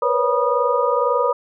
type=tone cluster; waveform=sine; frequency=479.1 / 501 / 559 / 970 / 1229 Hz; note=A#4 / B4 / C#5 / B5 / D#6; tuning=+47 / +25 / +14 / -31 / -22 cents; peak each=-22 dBFS; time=0.02-1.33 s; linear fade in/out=5 ms; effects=none